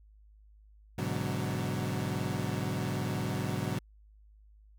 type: chord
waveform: 30% pulse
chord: G# half-diminished seventh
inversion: none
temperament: equal with one note detuned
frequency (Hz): 103.83 / 125.7 / 146.83 / 185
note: G#2 / B2 / D3 / F#3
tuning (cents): 0 / +31 / 0 / 0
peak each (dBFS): -34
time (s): 0.98-3.79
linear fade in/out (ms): 5
effects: added 52 Hz sine -55 dBFS peak until 4.78 s